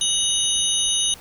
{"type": "tone cluster", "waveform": "sine", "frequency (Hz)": [2949, 3743, 6210, 9660], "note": ["F#7", "A#7", "G8", "D9"], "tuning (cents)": [-6, 6, -17, 48], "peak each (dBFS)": -24, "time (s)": [0.01, 1.14], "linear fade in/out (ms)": 2, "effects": ["pink hiss -44 dBFS RMS until 1.2 s"]}